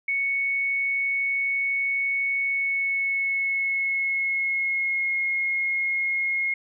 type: tone with pitch glide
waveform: sine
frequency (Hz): 2217 to 2155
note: C#7 to C#7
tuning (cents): 0 to -49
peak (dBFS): -22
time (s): 0.08-6.54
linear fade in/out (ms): 5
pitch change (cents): -49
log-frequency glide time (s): 2.41-5.16
effects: none